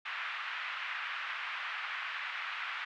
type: band-pass noise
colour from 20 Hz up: pink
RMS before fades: -39 dBFS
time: 0.05-2.85 s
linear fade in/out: 10 ms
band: 1200 to 2800 Hz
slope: 24 dB/octave
effects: none